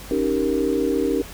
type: chord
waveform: sine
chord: Eb dominant seventh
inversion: third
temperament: equal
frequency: 277.2 / 311.1 / 392 / 466.2 Hz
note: Db4 / Eb4 / G4 / Bb4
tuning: 0 / 0 / 0 / 0 cents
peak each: -24 dBFS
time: 0.11-1.22 s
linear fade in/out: 2 ms
effects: added 50 Hz sine -39 dBFS peak until 1.33 s + pink hiss -39 dBFS RMS until 1.33 s